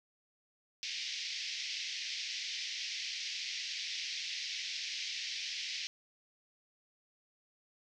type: band-pass noise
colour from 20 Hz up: white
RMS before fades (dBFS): -40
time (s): 0.83-5.87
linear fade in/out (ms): 0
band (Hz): 2000 to 5700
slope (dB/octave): 48
effects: none